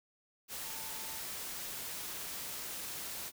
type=tone in noise; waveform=sine; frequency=890 Hz; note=A5; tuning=20 cents sharp; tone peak=-53 dBFS; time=0.63-1.22 s; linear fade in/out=50 ms; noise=white; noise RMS=-42 dBFS; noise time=0.48-3.32 s; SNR=-14 dB; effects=none